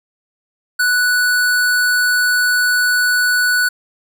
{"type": "tone", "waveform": "square", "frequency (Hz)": 1480, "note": "F#6", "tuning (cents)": 0, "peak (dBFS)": -13, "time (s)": [0.79, 3.69], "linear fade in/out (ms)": 10, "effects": []}